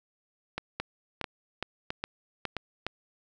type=two click trains; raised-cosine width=0.3 ms; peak=-15 / -16 dBFS; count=6 / 4; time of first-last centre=0.8-2.866 / 0.58-2.567 s; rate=2.42 / 1.51 Hz; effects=none